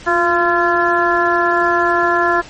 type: harmonic tone with a mistuned harmonic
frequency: 343.6 Hz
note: F4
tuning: 28 cents flat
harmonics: 1 / 2 / 3 / 4 / 5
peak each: -18 / -18 / -18 / -18 / -18 dBFS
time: 0.06-2.42 s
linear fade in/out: 20 ms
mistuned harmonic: 1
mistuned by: +37 cents
effects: pink hiss -37 dBFS RMS until 2.49 s + MP3 32 kbps